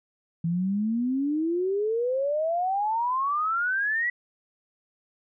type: exponential sweep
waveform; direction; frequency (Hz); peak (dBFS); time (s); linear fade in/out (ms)
sine; up; 163.4 to 1972; -23; 0.44-4.1; 5
effects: none